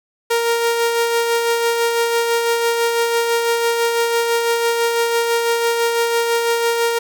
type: tone with tremolo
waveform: sawtooth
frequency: 466.2 Hz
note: A#4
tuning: in tune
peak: -10 dBFS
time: 0.3-6.99 s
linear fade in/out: 10 ms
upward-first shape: sine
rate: 6 Hz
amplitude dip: 35%
effects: none